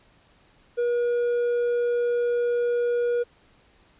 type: tone with hard clipping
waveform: sine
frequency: 480 Hz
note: B4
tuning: 49 cents flat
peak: -22 dBFS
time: 0.77-3.24 s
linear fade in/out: 20 ms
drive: 3 dB
effects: pink hiss -59 dBFS RMS until 3.99 s + resampled to 8000 Hz